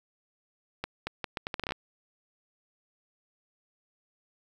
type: accelerating click train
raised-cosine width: 0.3 ms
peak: -16 dBFS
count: 12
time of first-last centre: 0.84-1.721 s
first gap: 230 ms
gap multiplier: 0.75
effects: 8-bit